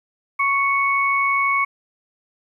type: tone pair together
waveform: sine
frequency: 1108.7 / 2217 Hz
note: C#6 / C#7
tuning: 0 / 0 cents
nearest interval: octave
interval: 1200 cents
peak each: -19 dBFS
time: 0.39-1.65 s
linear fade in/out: 10 ms
effects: 9-bit